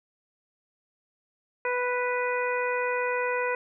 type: harmonic tone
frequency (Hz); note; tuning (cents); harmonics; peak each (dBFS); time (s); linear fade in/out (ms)
493.9; B4; 0; 1 / 2 / 3 / 4 / 5; -28 / -31 / -33 / -34 / -35; 1.65-3.55; 2
effects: none